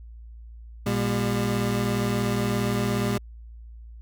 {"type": "tone pair together", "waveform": "25% pulse", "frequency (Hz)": [119.03, 201], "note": ["A#2", "G3"], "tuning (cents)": [37, 44], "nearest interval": "major sixth", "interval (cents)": 907, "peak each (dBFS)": -22, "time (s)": [0.86, 3.18], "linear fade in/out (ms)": 5, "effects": ["added 57 Hz sine -40 dBFS peak until 4.01 s"]}